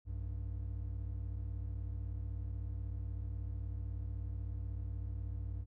triangle tone pair together, 60.79 / 97 Hz, B1 / G2, -27 / -18 cents, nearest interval minor sixth, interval 809 cents, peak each -38 / -39 dBFS, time 0.05-5.66 s, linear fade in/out 50 ms, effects none

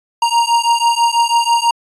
square beating tone pair, 932 / 938.1 Hz, A#5 / A#5, -1 / +11 cents, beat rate 6.1 Hz, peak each -15 dBFS, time 0.22-1.71 s, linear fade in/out 5 ms, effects resampled to 22050 Hz

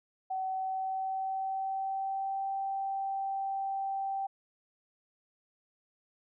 sine tone with pitch glide, 758 to 780.2 Hz, F#5 to G5, +42 to -8 cents, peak -31 dBFS, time 0.3-4.27 s, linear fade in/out 10 ms, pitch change +50 cents, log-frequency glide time 0.44-2.48 s, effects none

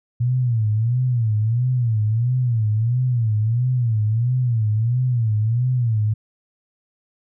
sine tone with vibrato, 116.54 Hz, A#2, in tune, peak -16 dBFS, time 0.2-6.14 s, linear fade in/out 10 ms, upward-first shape sine, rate 1.5 Hz, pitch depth 160 cents each way, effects none

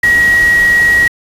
sine tone in noise, 1905 Hz, A#6, 37 cents sharp, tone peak -6 dBFS, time 0.03-1.08 s, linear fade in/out 5 ms, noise pink, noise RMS -23 dBFS, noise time 0.03-1.08 s, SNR +14 dB, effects resampled to 32000 Hz

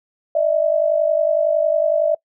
sine tone pair together, 599.1 / 650 Hz, D5 / E5, +34 / -24 cents, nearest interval minor second, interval 142 cents, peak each -17 dBFS, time 0.35-2.15 s, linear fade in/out 5 ms, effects noise-tail reverb RT60 0.1 s tail -23 dB re dry

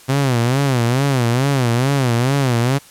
sawtooth tone with vibrato, 128.4 Hz, C3, 32 cents flat, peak -10 dBFS, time 0.08-2.79 s, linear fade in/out 20 ms, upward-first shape sine, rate 2.3 Hz, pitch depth 170 cents each way, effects white hiss -44 dBFS RMS until 2.9 s + low-pass 12000 Hz 12 dB/octave

